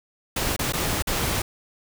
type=noise with dropouts; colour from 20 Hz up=pink; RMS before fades=-25 dBFS; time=0.36-1.42 s; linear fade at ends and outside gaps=5 ms; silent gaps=0.564-0.591 / 0.724-0.734 / 1.024-1.071 s; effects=none